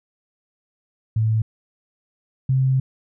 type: tone pair in turn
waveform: sine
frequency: 110.3 / 131.91 Hz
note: A2 / C3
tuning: +5 / +14 cents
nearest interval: minor third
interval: 309 cents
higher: second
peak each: -16 / -15 dBFS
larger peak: second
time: 1.16-1.42 / 2.49-2.8 s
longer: second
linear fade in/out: 5 ms
effects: none